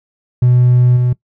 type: tone with level steps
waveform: triangle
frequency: 123.9 Hz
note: B2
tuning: 6 cents sharp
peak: -4 / -8 dBFS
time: 0.42-1.13 s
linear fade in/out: 5 ms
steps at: 0.96 s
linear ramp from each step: 10 ms
effects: noise-tail reverb RT60 0.1 s tail -21 dB re dry + tanh soft clip ceiling -1 dBFS